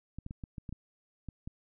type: clicks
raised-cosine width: 5 ms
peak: -28 dBFS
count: 9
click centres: 0.186 / 0.264 / 0.309 / 0.438 / 0.582 / 0.692 / 0.726 / 1.287 / 1.475 s
effects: none